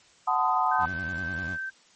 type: chord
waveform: sine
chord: F# diminished seventh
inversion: none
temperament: equal with one note detuned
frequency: 740 / 880 / 1022 / 1244.5 Hz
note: F#5 / A5 / C6 / Eb6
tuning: 0 / 0 / -41 / 0 cents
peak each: -27 dBFS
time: 0.27-0.86 s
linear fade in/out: 10 ms
type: tone with pitch glide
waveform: sine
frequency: 1536 to 1555.6 Hz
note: G6 to G6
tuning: -36 to -14 cents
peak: -30 dBFS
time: 0.71-1.7 s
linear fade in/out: 10 ms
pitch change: +22 cents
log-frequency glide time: 0.82-1.35 s
type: tone with vibrato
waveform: 20% pulse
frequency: 86.9 Hz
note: F2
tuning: 8 cents flat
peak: -30 dBFS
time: 0.78-1.58 s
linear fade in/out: 50 ms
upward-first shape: square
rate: 10 Hz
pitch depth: 140 cents each way
effects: white hiss -58 dBFS RMS until 1.95 s + MP3 32 kbps